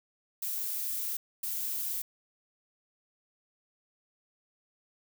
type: noise bursts at uneven times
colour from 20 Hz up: violet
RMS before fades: -34 dBFS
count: 2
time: 0.42-1.17 / 1.43-2.02 s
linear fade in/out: 5 ms
effects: none